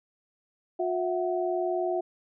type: tone cluster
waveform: sine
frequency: 359.8 / 661 / 741 Hz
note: F#4 / E5 / F#5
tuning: -48 / +5 / +2 cents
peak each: -28 / -30 / -33 dBFS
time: 0.79-2.01 s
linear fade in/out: 10 ms
effects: none